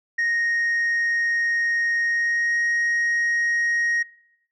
sine tone with pitch glide, 1864.7 to 1876.6 Hz, A#6 to A#6, 0 to +11 cents, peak -17 dBFS, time 0.18-4.03 s, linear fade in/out 10 ms, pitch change +11 cents, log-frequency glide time 2.04-2.56 s, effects noise-tail reverb RT60 0.8 s tail -23 dB re dry + tanh soft clip ceiling -18 dBFS

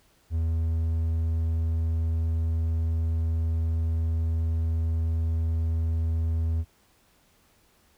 triangle tone, 81.4 Hz, E2, 21 cents flat, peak -21 dBFS, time 0.3-6.65 s, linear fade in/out 50 ms, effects pink hiss -63 dBFS RMS until 7.97 s

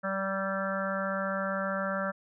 harmonic tone with a mistuned harmonic, 193.4 Hz, G3, 23 cents flat, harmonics 1 / 3 / 4 / 5 / 6 / 7 / 8 / 9, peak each -35 / -33 / -45 / -44 / -41 / -35 / -38 / -41 dBFS, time 0.03-2.12 s, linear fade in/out 20 ms, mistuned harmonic 8, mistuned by +29 cents, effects none

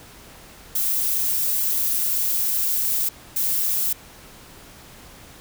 violet noise bursts at uneven times, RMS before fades -22 dBFS, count 2, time 0.75-3.09 / 3.36-3.93 s, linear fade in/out 5 ms, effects pink hiss -45 dBFS RMS until 5.4 s

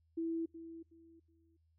sine tone with echo, 329.6 Hz, E4, in tune, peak -34 dBFS, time 0.17-0.46 s, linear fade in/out 10 ms, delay 370 ms, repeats 3, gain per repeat -12 dB, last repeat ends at 1.57 s, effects noise-tail reverb RT60 0.2 s tail -23 dB re dry + added 81 Hz sine -70 dBFS peak until 1.78 s

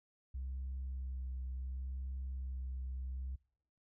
sine tone with vibrato, 65 Hz, C2, 11 cents flat, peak -37 dBFS, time 0.34-3.36 s, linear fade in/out 10 ms, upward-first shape sine, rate 0.7 Hz, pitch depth 20 cents each way, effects noise-tail reverb RT60 0.7 s tail -26 dB re dry + tanh soft clip ceiling -36 dBFS

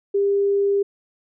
sine tone, 400 Hz, G4, 35 cents sharp, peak -16 dBFS, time 0.14-0.83 s, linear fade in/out 10 ms, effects none

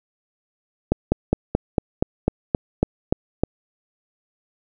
slowing click train, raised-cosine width 2 ms, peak -3 dBFS, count 11, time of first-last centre 0.92-3.436 s, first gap 200 ms, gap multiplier 1.05, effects none

